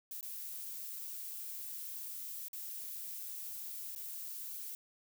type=noise with dropouts; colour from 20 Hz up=violet; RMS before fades=-44 dBFS; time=0.11-4.75 s; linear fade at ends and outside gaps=1 ms; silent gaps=0.21-0.228 / 2.483-2.531 / 3.951-3.96 s; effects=none